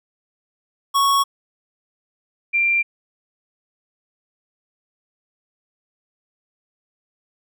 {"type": "tone pair in turn", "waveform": ["square", "sine"], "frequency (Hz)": [1108.7, 2372], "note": ["C#6", "D7"], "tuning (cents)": [0, 17], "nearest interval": "octave + minor second", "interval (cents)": 1317, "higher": "second", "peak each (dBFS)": -15, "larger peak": "neither", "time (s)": [[0.94, 1.24], [2.53, 2.83]], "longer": "neither", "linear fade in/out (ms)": 20, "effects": []}